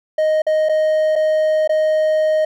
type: tone with dropouts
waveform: triangle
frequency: 622.3 Hz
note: D#5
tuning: in tune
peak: -11 dBFS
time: 0.18-2.45 s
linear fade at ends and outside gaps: 5 ms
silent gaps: 0.42-0.466 / 0.688-0.693 / 1.156-1.16 / 1.676-1.693 s
effects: none